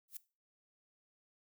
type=noise with exponential growth; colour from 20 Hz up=violet; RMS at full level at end=-39 dBFS; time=0.08-0.17 s; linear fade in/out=5 ms; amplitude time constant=19 ms; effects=noise-tail reverb RT60 0.3 s tail -18 dB re dry